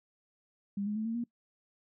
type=tone with pitch steps; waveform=sine; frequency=200.5 / 209 / 217.9 / 227.1 / 236.8 Hz; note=G3 / G#3 / A3 / A#3 / A#3; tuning=+39 / +11 / -17 / -45 / +27 cents; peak=-31 dBFS; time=0.77-1.24 s; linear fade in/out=5 ms; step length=94 ms; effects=noise-tail reverb RT60 0.1 s tail -22 dB re dry